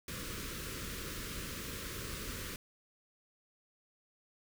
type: band-stop noise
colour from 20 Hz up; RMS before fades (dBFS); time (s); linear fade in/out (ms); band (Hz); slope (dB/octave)
pink; -42; 0.08-2.56; 2; 540 to 1100; 48
effects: none